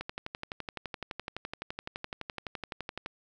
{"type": "click train", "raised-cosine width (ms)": 0.3, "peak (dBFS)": -20, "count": 37, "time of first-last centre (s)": [0.01, 3.061], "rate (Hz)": 11.8, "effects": []}